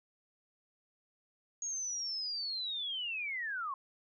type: linear sweep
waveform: sine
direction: down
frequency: 6645 to 1046.5 Hz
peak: -35 dBFS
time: 1.62-3.74 s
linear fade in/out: 2 ms
effects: none